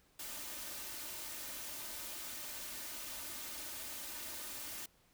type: noise with comb filter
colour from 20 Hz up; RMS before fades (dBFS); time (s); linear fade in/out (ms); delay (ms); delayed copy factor
white; -45; 0.19-4.86; 5; 3.3; +0.5
effects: pink hiss -70 dBFS RMS until 5.13 s